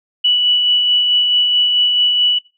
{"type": "tone with tremolo", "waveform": "sine", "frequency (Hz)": 2953, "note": "F#7", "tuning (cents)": -4, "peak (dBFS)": -9, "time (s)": [0.24, 2.39], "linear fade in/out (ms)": 10, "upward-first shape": "sine", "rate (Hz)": 4.6, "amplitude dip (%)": 30, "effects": ["noise-tail reverb RT60 0.3 s tail -21 dB re dry"]}